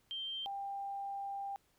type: tone pair in turn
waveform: sine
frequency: 3147 / 794.3 Hz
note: G7 / G5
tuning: +6 / +23 cents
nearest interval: 2 octaves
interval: 2383 cents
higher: first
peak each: -38 / -38 dBFS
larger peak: neither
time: 0.11-0.46 / 0.46-1.56 s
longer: second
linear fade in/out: 0 ms
effects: pink hiss -73 dBFS RMS until 1.78 s